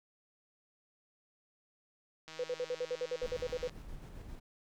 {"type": "click train", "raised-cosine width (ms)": 0.2, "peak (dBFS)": -31, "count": 226, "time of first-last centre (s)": [2.28, 3.695], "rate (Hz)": 159}
{"type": "tone bursts", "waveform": "sine", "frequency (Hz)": 496.5, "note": "B4", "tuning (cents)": 9, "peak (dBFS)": -32, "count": 13, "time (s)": [2.39, 3.676], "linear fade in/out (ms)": 5, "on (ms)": 50, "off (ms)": 53}
{"type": "noise with tremolo", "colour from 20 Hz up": "brown", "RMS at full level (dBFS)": -46, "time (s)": [3.22, 4.4], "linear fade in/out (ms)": 10, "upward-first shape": "square", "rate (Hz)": 7.5, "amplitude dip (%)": 30}
{"effects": []}